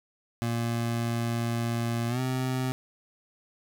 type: tone with pitch glide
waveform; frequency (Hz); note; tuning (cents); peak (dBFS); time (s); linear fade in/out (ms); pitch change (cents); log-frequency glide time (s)
25% pulse; 117 to 129.07; A#2 to C3; +7 to -23; -23; 0.42-2.72; 0; +170; 2.08-2.2
effects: none